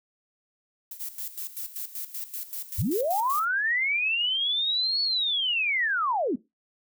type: noise with exponential decay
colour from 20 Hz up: violet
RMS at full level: -35 dBFS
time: 0.91-1.13 s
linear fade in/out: 5 ms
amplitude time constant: 46 ms
type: noise with tremolo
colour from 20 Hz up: violet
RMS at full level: -34 dBFS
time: 0.99-3.46 s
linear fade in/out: 20 ms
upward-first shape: square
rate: 5.2 Hz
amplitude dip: 75%
type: linear two-way sweep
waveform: sine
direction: up then down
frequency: 61.74 to 4435 to 203.6 Hz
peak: -23 dBFS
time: 2.78-6.36 s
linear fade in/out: 10 ms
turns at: 5.02 s
effects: noise-tail reverb RT60 0.2 s tail -17 dB re dry